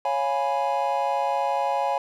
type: chord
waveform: triangle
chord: C# dominant seventh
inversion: none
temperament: equal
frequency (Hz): 554.4 / 698.5 / 830.6 / 987.8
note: C#5 / E#5 / G#5 / B5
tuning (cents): 0 / 0 / 0 / 0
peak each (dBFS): -26 / -27 / -23 / -28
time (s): 0.05-1.98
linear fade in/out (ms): 2
effects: none